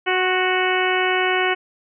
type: harmonic tone with a mistuned harmonic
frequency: 370 Hz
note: F#4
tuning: in tune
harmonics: 1 / 2 / 3 / 4 / 5 / 6 / 7 / 8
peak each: -22 / -24 / -27 / -25 / -26 / -25 / -29 / -28 dBFS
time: 0.06-1.55 s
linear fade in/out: 20 ms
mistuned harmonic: 3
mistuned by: -27 cents
effects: none